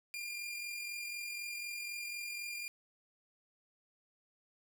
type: tone with amplitude modulation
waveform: sawtooth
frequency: 2402 Hz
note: D7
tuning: 38 cents sharp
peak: -35 dBFS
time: 0.14-2.68 s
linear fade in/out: 0 ms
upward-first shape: sine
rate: 44 Hz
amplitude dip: 35%
effects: none